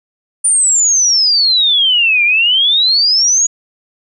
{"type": "exponential two-way sweep", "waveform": "sine", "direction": "down then up", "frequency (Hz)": [9397, 2349, 6840], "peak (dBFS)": -8, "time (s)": [0.44, 3.47], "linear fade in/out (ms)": 10, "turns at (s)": 2.24, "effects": []}